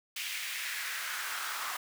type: noise with high-pass filter sweep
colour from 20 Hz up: pink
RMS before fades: -37 dBFS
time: 0.16-1.77 s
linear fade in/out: 5 ms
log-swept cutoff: 2500 to 1100 Hz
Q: 2.4
effects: none

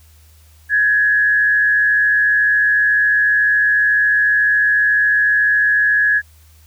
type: tone with frequency modulation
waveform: sine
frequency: 1682 Hz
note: G#6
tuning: 22 cents sharp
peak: -11 dBFS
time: 0.69-6.22 s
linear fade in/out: 50 ms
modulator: 114 Hz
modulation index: 0.46
effects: added 78 Hz sine -45 dBFS peak until 6.66 s + white hiss -53 dBFS RMS until 6.66 s

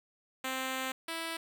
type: tone pair in turn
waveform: 5% pulse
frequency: 261.6 / 328.9 Hz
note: C4 / E4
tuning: 0 / -4 cents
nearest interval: major third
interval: 396 cents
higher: second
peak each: -22 / -24 dBFS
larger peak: first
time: 0.44-0.92 / 1.08-1.37 s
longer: first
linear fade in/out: 5 ms
effects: none

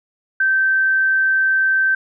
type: tone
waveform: sine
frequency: 1553 Hz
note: G6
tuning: 17 cents flat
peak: -13 dBFS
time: 0.4-1.95 s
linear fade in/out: 5 ms
effects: none

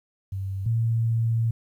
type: tone pair in turn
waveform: sine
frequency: 96.6 / 114.35 Hz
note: G2 / A#2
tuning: -25 / -33 cents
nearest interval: minor third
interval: 292 cents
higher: second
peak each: -27 / -20 dBFS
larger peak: second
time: 0.32-0.66 / 0.66-1.51 s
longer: second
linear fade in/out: 5 ms
effects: 10-bit

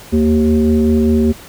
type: tone with frequency modulation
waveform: sine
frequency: 230 Hz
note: A#3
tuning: 23 cents flat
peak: -9 dBFS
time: 0.12-1.33 s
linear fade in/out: 20 ms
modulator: 155 Hz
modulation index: 0.95
effects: pink hiss -37 dBFS RMS until 1.48 s

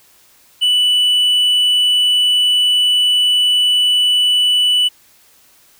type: tone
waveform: triangle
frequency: 2970 Hz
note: F#7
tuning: 6 cents sharp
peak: -9 dBFS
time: 0.61-4.89 s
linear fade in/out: 20 ms
effects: white hiss -50 dBFS RMS until 5.79 s

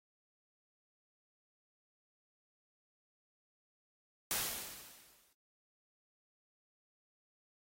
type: noise with exponential decay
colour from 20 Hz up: white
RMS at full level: -33 dBFS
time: 4.31-5.33 s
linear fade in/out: 0 ms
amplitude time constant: 220 ms
effects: AAC 48 kbps

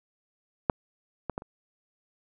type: clicks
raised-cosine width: 1 ms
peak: -7 / -16 / -18 / -30 dBFS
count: 4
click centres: 0.698 / 1.297 / 1.379 / 1.421 s
effects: none

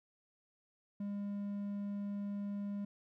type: tone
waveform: triangle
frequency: 202.4 Hz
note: G#3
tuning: 44 cents flat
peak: -35 dBFS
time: 1-2.85 s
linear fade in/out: 5 ms
effects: none

